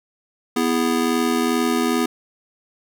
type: chord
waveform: square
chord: E major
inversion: second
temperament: just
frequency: 247.2 / 329.6 / 412 Hz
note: B3 / E4 / G#4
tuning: +2 / 0 / -14 cents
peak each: -21 / -24 / -25 dBFS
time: 0.56-2.06 s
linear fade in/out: 5 ms
effects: none